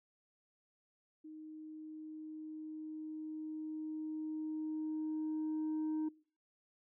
sine tone with level ramp, 311.1 Hz, D#4, in tune, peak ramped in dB -48 to -31 dBFS, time 1.24-6.09 s, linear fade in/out 10 ms, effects noise-tail reverb RT60 0.4 s tail -23 dB re dry + tanh soft clip ceiling -33 dBFS

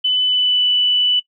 sine tone with pitch glide, 3005 to 2977 Hz, F#7 to F#7, +26 to +10 cents, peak -13 dBFS, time 0.04-1.2 s, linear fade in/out 10 ms, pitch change -16 cents, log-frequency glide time 0.15-0.68 s, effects noise-tail reverb RT60 0.1 s tail -19 dB re dry

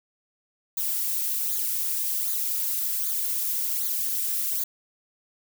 violet noise with flanger, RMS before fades -27 dBFS, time 0.77-4.64 s, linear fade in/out 5 ms, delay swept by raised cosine 0.36 to 3.56 ms, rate 1.3 Hz, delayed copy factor -0.95, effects none

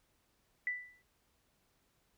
sine tone with exponential decay, 1980 Hz, B6, 4 cents sharp, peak -30 dBFS, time 0.67-1.02 s, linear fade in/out 1 ms, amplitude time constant 76 ms, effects pink hiss -75 dBFS RMS until 2.17 s

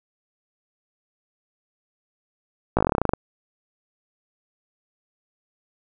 slowing click train, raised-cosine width 1 ms, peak -5 dBFS, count 14, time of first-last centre 2.77-3.135 s, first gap 17 ms, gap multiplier 1.08, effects none

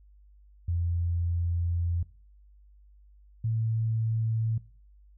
sine tone pair in turn, 85.7 / 112.12 Hz, F2 / A2, -32 / +33 cents, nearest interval perfect fourth, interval 465 cents, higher second, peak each -25 dBFS, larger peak neither, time 0.68-2.03 / 3.44-4.58 s, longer first, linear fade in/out 5 ms, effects noise-tail reverb RT60 0.4 s tail -19 dB re dry + added 50 Hz sine -53 dBFS peak until 5.17 s

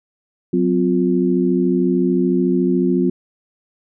sine tone cluster, 184.2 / 258 / 352.3 Hz, F#3 / C4 / F4, -7 / -24 / +15 cents, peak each -18 dBFS, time 0.53-3.1 s, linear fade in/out 5 ms, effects none

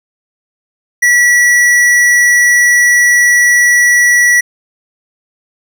sine tone with tanh clipping, 1943 Hz, B6, 29 cents flat, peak -7 dBFS, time 1.02-4.41 s, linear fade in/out 10 ms, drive 16 dB, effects none

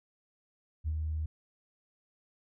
sine tone with ADSR envelope, 78 Hz, D#2, 5 cents sharp, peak -27 dBFS, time 0.84-1.26 s, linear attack 36 ms, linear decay 52 ms, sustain -3 dB, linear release 5 ms, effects tanh soft clip ceiling -25 dBFS

